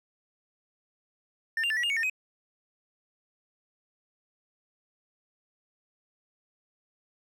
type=tone with pitch steps; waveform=triangle; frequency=1799 / 2789 / 1756 / 1929 / 2829 / 2226 / 1819 / 2523 Hz; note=A6 / F7 / A6 / B6 / F7 / C#7 / A#6 / D#7; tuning=+38 / -3 / -4 / -41 / +22 / +7 / -43 / +23 cents; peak=-24 dBFS; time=1.57-2.098 s; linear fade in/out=2 ms; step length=66 ms; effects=none